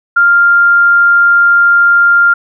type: tone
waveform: sine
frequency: 1396.9 Hz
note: F6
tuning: in tune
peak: -4 dBFS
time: 0.16-2.34 s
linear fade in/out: 10 ms
effects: none